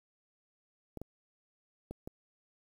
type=clicks; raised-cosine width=2 ms; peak=-28 dBFS; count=4; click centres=0.973 / 1.016 / 1.91 / 2.075 s; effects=9-bit